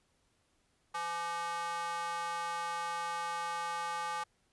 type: tone with high-pass filter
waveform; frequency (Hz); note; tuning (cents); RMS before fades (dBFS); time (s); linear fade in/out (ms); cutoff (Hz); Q
square; 170.1; F3; -45; -37; 0.94-4.24; 10; 1000; 6.6
effects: pink hiss -74 dBFS RMS until 4.52 s + resampled to 24000 Hz